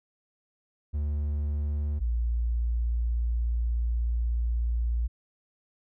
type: tone pair in turn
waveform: triangle / sine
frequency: 73.42 / 58.27 Hz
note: D2 / A#1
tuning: 0 / 0 cents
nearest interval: major third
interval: 400 cents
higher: first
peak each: -24 dBFS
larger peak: neither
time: 0.93-2 / 2-5.08 s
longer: second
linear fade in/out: 20 ms
effects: none